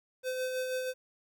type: tone with tremolo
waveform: square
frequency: 512 Hz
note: C5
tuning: 38 cents flat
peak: -31 dBFS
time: 0.23-0.94 s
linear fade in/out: 50 ms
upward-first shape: sine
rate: 6.2 Hz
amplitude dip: 35%
effects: 11-bit